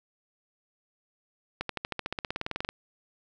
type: accelerating click train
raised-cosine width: 0.3 ms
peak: -15 dBFS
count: 19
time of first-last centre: 1.61-2.69 s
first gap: 83 ms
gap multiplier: 0.96
effects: none